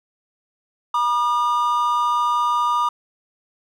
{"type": "tone pair together", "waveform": "triangle", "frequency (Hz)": [964.5, 1210], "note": ["B5", "D#6"], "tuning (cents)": [-41, -49], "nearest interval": "major third", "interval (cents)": 392, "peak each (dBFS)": [-19, -17], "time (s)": [0.94, 2.89], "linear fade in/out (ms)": 5, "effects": []}